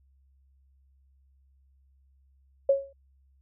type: tone with exponential decay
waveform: sine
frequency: 550 Hz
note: C#5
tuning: 14 cents flat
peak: -15 dBFS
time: 2.69-2.93 s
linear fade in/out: 5 ms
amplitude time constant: 51 ms
effects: added 67 Hz sine -60 dBFS peak until 3.41 s